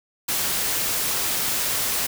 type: noise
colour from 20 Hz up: white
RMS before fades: -24 dBFS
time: 0.28-2.07 s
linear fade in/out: 10 ms
effects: none